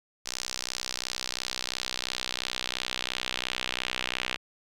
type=tone with band-pass filter sweep; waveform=sawtooth; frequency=62.9 Hz; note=B1; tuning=32 cents sharp; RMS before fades=-34 dBFS; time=0.25-4.37 s; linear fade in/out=20 ms; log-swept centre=5600 to 2800 Hz; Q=1.9; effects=none